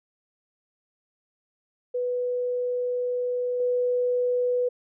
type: tone with level steps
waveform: sine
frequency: 493.8 Hz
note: B4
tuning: in tune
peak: -24 / -21 dBFS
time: 1.94-4.69 s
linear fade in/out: 10 ms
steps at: 3.6 s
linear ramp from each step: 2 ms
effects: none